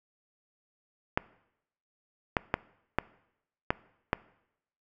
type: clicks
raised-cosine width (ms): 0.5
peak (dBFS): -9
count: 6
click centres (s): 1.175 / 2.368 / 2.541 / 2.986 / 3.705 / 4.131
effects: noise-tail reverb RT60 0.8 s tail -21 dB re dry